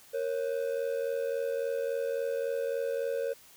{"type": "ring-modulated tone", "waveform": "triangle", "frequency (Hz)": 507, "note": "B4", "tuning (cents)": 45, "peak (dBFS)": -24, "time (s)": [0.13, 3.34], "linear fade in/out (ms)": 20, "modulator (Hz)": 41.8, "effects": ["white hiss -56 dBFS RMS until 3.56 s"]}